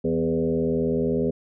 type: tone with frequency modulation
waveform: sine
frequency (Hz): 329.6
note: E4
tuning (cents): 0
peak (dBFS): -20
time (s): 0.04-1.31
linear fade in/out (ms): 10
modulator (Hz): 80.4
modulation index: 2.3
effects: none